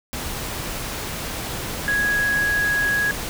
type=tone in noise; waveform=sine; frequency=1661.2 Hz; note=G#6; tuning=in tune; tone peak=-18 dBFS; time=1.88-3.11 s; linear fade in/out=0 ms; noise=pink; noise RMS=-29 dBFS; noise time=0.13-3.29 s; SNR=+8 dB; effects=none